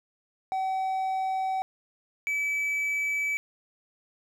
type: tone pair in turn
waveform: triangle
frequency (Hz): 761 / 2298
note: F#5 / D7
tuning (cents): +48 / -38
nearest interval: octave + perfect fifth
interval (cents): 1914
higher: second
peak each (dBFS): -24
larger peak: neither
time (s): 0.52-1.62 / 2.27-3.37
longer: neither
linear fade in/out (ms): 0
effects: none